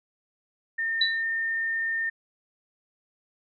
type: tone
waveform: sine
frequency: 1816 Hz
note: A#6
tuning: 46 cents flat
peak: -25 dBFS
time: 0.78-2.1 s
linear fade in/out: 10 ms
type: tone with exponential decay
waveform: sine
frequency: 3951 Hz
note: B7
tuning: in tune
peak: -17 dBFS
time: 1.01-1.23 s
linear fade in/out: 5 ms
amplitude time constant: 46 ms
effects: none